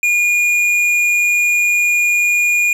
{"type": "tone with tanh clipping", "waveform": "sine", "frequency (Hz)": 2433, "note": "D#7", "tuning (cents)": -39, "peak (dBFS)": -13, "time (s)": [0.03, 2.73], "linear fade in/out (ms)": 2, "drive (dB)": 10, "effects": []}